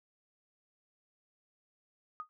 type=tone with exponential decay; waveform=sine; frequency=1241 Hz; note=D#6; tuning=5 cents flat; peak=-34 dBFS; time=2.2-2.29 s; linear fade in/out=0 ms; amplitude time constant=18 ms; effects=none